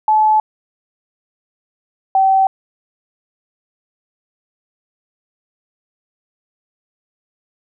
sine tone pair in turn, 862 / 769.7 Hz, A5 / G5, -36 / -32 cents, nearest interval major second, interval 196 cents, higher first, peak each -9 dBFS, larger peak neither, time 0.08-0.4 / 2.15-2.47 s, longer neither, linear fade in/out 2 ms, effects none

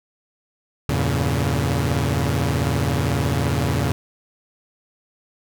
sawtooth chord, E diminished seventh, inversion none, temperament equal with one note detuned, 82.41 / 98 / 116.54 / 140.69 Hz, E2 / G2 / Bb2 / Db3, 0 / 0 / 0 / +26 cents, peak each -20 / -25 / -20 / -19 dBFS, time 0.89-3.92 s, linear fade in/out 0 ms, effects none

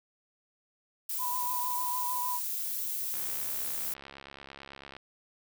violet noise, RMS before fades -34 dBFS, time 1.09-3.94 s, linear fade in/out 5 ms
sine tone with vibrato, 987.8 Hz, B5, in tune, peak -32 dBFS, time 1.18-2.4 s, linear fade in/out 50 ms, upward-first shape sine, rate 6.6 Hz, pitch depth 28 cents each way
click train, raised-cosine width 0.3 ms, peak -29 dBFS, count 127, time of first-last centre 3.14-4.966 s, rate 69 Hz
effects none

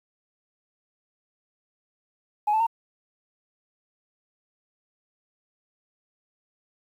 sine tone with pitch steps, 838 / 875.6 / 914.9 Hz, G#5 / A5 / A#5, +15 / -9 / -33 cents, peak -18 dBFS, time 2.47-2.668 s, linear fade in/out 10 ms, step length 66 ms, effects tanh soft clip ceiling -16 dBFS + 9-bit

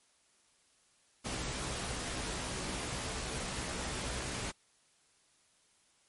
pink noise with comb filter, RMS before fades -38 dBFS, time 1.24-4.52 s, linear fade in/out 20 ms, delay 16 ms, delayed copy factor +0.6, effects white hiss -69 dBFS RMS until 6.08 s + MP3 48 kbps

